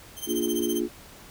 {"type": "tone with tremolo", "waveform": "10% pulse", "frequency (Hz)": 3136, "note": "G7", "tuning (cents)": 0, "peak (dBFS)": -21, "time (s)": [0.16, 0.82], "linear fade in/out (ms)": 50, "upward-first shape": "sine", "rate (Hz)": 15, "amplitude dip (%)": 85}
{"type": "chord", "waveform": "sine", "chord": "Bb dominant seventh", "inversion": "none", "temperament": "equal", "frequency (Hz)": [233.1, 293.7, 349.2, 415.3], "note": ["Bb3", "D4", "F4", "Ab4"], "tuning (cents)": [0, 0, 0, 0], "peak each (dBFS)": [-31, -30, -27, -33], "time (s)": [0.26, 0.89], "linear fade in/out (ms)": 50}
{"effects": ["pink hiss -48 dBFS RMS until 1.3 s"]}